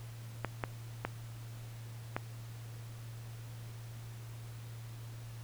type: clicks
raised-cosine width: 0.5 ms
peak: -18 dBFS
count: 4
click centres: 0.447 / 0.638 / 1.05 / 2.165 s
effects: added 115 Hz sine -44 dBFS peak until 5.43 s + pink hiss -56 dBFS RMS until 5.43 s